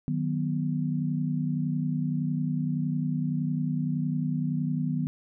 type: chord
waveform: sine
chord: B major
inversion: first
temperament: just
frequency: 154.34 / 185.21 / 246.9 Hz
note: D#3 / F#3 / B3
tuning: -14 / +2 / 0 cents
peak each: -28 / -32 / -30 dBFS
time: 0.08-5.07 s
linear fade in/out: 0 ms
effects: none